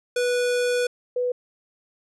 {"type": "tone pair in turn", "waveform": ["square", "sine"], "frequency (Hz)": [490.7, 494.7], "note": ["B4", "B4"], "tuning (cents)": [-11, 3], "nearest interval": "unison", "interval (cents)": 14, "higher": "second", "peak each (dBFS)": [-21, -21], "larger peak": "neither", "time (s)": [[0.16, 0.87], [1.16, 1.32]], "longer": "first", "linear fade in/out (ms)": 5, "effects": ["resampled to 24000 Hz"]}